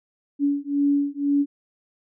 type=beating tone pair; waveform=sine; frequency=283.5 / 285.5 Hz; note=C#4 / D4; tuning=+39 / -49 cents; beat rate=2 Hz; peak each=-22 dBFS; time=0.39-1.46 s; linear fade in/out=50 ms; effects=none